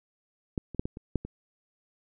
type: clicks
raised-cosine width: 3 ms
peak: -16 / -27 / -13 / -19 / -27 / -13 / -24 dBFS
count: 7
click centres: 0.578 / 0.747 / 0.795 / 0.855 / 0.971 / 1.157 / 1.25 s
effects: none